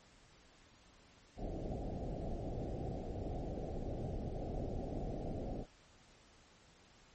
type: low-pass noise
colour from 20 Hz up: pink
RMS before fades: -41 dBFS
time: 1.36-5.66 s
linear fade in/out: 50 ms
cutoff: 770 Hz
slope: 96 dB/octave
effects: pink hiss -64 dBFS RMS until 7.14 s + MP3 32 kbps